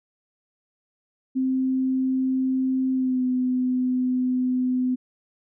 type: tone with pitch glide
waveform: sine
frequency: 261 to 253.4 Hz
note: C4 to B3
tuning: -4 to +45 cents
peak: -20 dBFS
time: 1.35-4.96 s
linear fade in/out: 20 ms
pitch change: -51 cents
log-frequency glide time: 2.93-3.24 s
effects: none